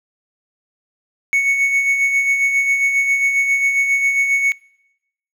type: tone with tremolo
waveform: triangle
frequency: 2217 Hz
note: C#7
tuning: in tune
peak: -10 dBFS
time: 1.33-4.52 s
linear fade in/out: 0 ms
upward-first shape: sine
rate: 7.4 Hz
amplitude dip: 45%
effects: noise-tail reverb RT60 0.9 s tail -25 dB re dry